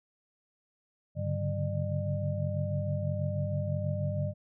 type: tone cluster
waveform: sine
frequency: 99.7 / 141.3 / 147.5 / 190.6 / 601 Hz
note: G2 / C#3 / D3 / G3 / D5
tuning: +30 / +34 / +8 / -48 / +40 cents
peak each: -32 / -36 / -35 / -39 / -37 dBFS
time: 1.15-4.34 s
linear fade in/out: 50 ms
effects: none